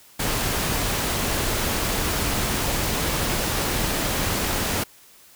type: noise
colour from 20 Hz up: pink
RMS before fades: -24 dBFS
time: 0.19-4.84 s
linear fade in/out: 10 ms
effects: white hiss -51 dBFS RMS until 5.35 s